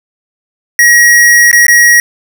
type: tone with dropouts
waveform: square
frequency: 1900 Hz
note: A#6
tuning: 33 cents sharp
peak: -3 dBFS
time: 0.79-2 s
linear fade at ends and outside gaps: 1 ms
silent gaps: 1.514-1.529 / 1.667-1.682 s
effects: none